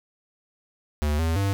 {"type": "tone with pitch steps", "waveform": "square", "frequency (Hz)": [74.4, 81.6, 98.8], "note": ["D2", "E2", "G2"], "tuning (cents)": [23, -17, 14], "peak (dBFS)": -22, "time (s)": [1.02, 1.53], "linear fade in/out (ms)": 0, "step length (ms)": 170, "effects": []}